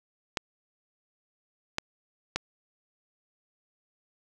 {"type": "clicks", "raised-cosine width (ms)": 0.2, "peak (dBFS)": -10, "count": 3, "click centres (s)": [0.372, 1.784, 2.36], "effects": []}